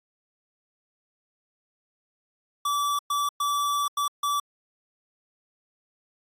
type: tone bursts at uneven times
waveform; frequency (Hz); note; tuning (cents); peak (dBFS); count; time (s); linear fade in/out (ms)
square; 1156; D6; -28; -24; 5; 2.65-2.99 / 3.1-3.29 / 3.4-3.88 / 3.97-4.08 / 4.23-4.4; 5
effects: AAC 64 kbps